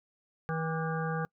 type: harmonic tone with a mistuned harmonic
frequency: 160.9 Hz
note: E3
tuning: 42 cents flat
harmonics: 1 / 3 / 5 / 7 / 9 / 10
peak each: -32 / -37 / -39 / -40 / -42 / -42 dBFS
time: 0.49-1.25 s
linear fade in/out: 0 ms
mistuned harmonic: 7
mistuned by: +74 cents
effects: noise-tail reverb RT60 0.1 s tail -26 dB re dry